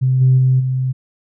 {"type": "tone with level steps", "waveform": "sine", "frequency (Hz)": 129.7, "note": "C3", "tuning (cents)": -15, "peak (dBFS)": [-11, -7, -9, -15], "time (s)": [0.01, 0.93], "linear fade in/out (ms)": 20, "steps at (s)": [0.2, 0.37, 0.59], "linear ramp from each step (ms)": 20, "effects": ["tanh soft clip ceiling -4 dBFS"]}